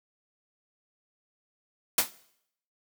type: noise with exponential decay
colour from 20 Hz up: white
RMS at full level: -17 dBFS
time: 1.98-2.11 s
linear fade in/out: 5 ms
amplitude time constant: 27 ms
effects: noise-tail reverb RT60 0.7 s tail -19 dB re dry + high-pass 150 Hz 12 dB/octave